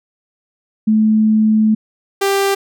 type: tone pair in turn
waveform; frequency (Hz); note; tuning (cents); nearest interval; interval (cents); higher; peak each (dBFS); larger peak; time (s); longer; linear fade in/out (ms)
sine / sawtooth; 216.9 / 394.4; A3 / G4; -25 / +11; minor seventh; 1036; second; -9; neither; 0.87-1.75 / 2.21-2.55; first; 10
effects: none